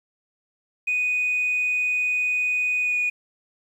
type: tone with pitch glide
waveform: sine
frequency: 2485 to 2462 Hz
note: D#7 to D#7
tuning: -3 to -19 cents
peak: -19 dBFS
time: 0.87-3.1 s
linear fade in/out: 10 ms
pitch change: -16 cents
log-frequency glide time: 2.81-2.97 s
effects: tanh soft clip ceiling -17 dBFS + 9-bit